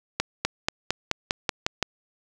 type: accelerating click train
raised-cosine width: 0.2 ms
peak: -5 dBFS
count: 9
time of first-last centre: 0.2-1.827 s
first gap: 250 ms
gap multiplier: 0.94
effects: none